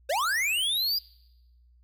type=linear sweep; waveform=square; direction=up; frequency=493.9 to 4920 Hz; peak=-25 dBFS; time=0.09-0.99 s; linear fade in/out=10 ms; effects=noise-tail reverb RT60 1.0 s tail -25 dB re dry + added 60 Hz sine -56 dBFS peak until 1.83 s